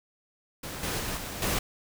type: noise with level steps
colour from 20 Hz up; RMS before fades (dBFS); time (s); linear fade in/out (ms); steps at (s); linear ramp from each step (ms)
pink; -38 / -31 / -33 / -37 / -28; 0.63-1.59; 5; 0.83 / 0.99 / 1.17 / 1.42; 2
effects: none